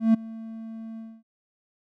triangle tone with ADSR envelope, 224.1 Hz, A3, 32 cents sharp, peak -11 dBFS, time 0-1.23 s, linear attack 140 ms, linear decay 10 ms, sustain -22 dB, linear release 250 ms, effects none

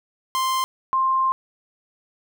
45% pulse / sine tone pair in turn, 1046.5 / 1053.8 Hz, C6 / C6, 0 / +12 cents, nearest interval unison, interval 12 cents, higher second, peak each -20 / -17 dBFS, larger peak second, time 0.35-0.64 / 0.93-1.32 s, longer second, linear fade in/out 0 ms, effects none

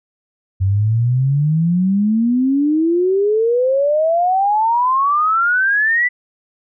sine exponential sweep, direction up, 93.1 to 2000 Hz, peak -12 dBFS, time 0.6-6.09 s, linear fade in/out 20 ms, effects none

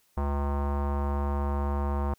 square tone with low-pass filter, 71 Hz, C#2, 42 cents sharp, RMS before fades -28 dBFS, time 0.17-2.14 s, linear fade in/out 5 ms, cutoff 1000 Hz, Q 3.1, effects white hiss -67 dBFS RMS until 2.18 s

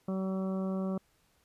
harmonic tone, 190 Hz, F#3, 46 cents sharp, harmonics 1 / 2 / 3 / 4 / 5 / 6 / 7, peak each -31 / -40 / -40 / -50 / -55 / -48 / -53 dBFS, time 0.08-0.98 s, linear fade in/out 5 ms, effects pink hiss -70 dBFS RMS until 1.44 s + resampled to 32000 Hz

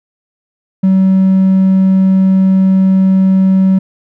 triangle tone, 190 Hz, F#3, 46 cents sharp, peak -3 dBFS, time 0.83-3.79 s, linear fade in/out 10 ms, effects tanh soft clip ceiling 0 dBFS

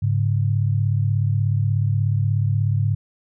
sine tone pair together, 103.83 / 140.43 Hz, G#2 / C#3, 0 / +23 cents, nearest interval perfect fourth, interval 523 cents, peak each -18 / -22 dBFS, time 0.02-2.95 s, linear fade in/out 10 ms, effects none

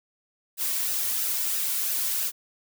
blue noise with flanger, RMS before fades -27 dBFS, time 0.57-2.32 s, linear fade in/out 50 ms, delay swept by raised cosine 0.9 to 2.5 ms, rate 3 Hz, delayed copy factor -0.5, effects none

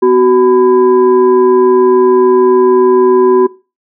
sine tone with frequency modulation, 374.8 Hz, F#4, 22 cents sharp, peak -4 dBFS, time 0.02-3.47 s, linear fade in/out 10 ms, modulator 626 Hz, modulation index 0.54, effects noise-tail reverb RT60 0.3 s tail -20 dB re dry

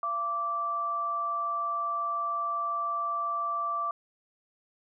sine tone pair together, 680 / 1167.2 Hz, F5 / D6, -46 / -11 cents, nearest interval major sixth, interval 935 cents, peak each -38 / -28 dBFS, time 0.03-3.91 s, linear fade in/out 2 ms, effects none

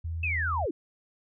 sine tone with vibrato, 82.4 Hz, E2, in tune, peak -30 dBFS, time 0.04-0.66 s, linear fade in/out 10 ms, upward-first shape sine, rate 17 Hz, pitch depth 9 cents each way
sine linear sweep, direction down, 2659 to 272.4 Hz, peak -27 dBFS, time 0.23-0.71 s, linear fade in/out 5 ms
effects none

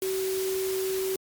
sine tone in noise, 380 Hz, F#4, 46 cents sharp, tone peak -26 dBFS, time 0.02-1.16 s, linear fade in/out 2 ms, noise white, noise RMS -36 dBFS, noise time 0.02-1.16 s, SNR +7 dB, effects MP3 96 kbps

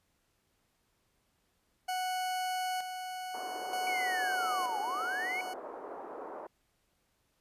40% pulse tone with tremolo, 739 Hz, F#5, 2 cents flat, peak -31 dBFS, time 1.88-5.54 s, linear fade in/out 10 ms, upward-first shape square, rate 0.54 Hz, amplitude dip 50%
pink band-pass noise, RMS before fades -44 dBFS, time 3.34-6.47 s, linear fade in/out 5 ms, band 360 to 1100 Hz, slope 24 dB/octave
sine linear two-way sweep, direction down then up, 2265 to 784 to 2265 Hz, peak -33 dBFS, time 3.87-5.41 s, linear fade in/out 2 ms, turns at 4.8 s
effects pink hiss -75 dBFS RMS until 7.4 s + resampled to 32000 Hz

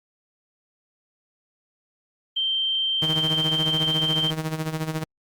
sine tone, 3136 Hz, G7, in tune, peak -21 dBFS, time 2.36-4.31 s, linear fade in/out 10 ms
sawtooth tone with tremolo, 157.8 Hz, D#3, 25 cents sharp, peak -19 dBFS, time 3.02-5.04 s, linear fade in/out 5 ms, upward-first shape sine, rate 14 Hz, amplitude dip 70%
effects Opus 24 kbps

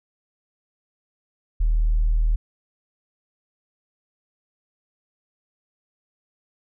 sine tone, 39.25 Hz, D#1, 16 cents sharp, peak -15 dBFS, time 1.6-2.36 s, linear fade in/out 10 ms, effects tanh soft clip ceiling -13 dBFS

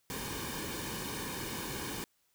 pink noise with comb filter, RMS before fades -39 dBFS, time 0.1-2.04 s, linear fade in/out 0 ms, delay 1.5 ms, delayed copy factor -0.7, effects white hiss -74 dBFS RMS until 2.34 s

